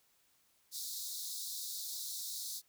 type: high-pass noise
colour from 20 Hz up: pink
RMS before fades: -42 dBFS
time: 0.71-2.62 s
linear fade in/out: 50 ms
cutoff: 3700 Hz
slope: 96 dB/octave
effects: white hiss -72 dBFS RMS until 2.68 s